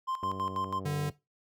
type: tone with tremolo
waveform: triangle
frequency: 1046.5 Hz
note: C6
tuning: in tune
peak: -28 dBFS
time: 0.07-0.8 s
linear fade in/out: 20 ms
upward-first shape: square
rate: 6.1 Hz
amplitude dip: 75%
type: click train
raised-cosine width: 2 ms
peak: -28 dBFS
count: 84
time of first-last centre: 0.23-1.098 s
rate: 95.6 Hz
type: tone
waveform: square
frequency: 146.83 Hz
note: D3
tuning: in tune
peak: -30 dBFS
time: 0.85-1.1 s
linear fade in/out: 10 ms
effects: noise-tail reverb RT60 0.2 s tail -17 dB re dry + high-pass 60 Hz 12 dB/octave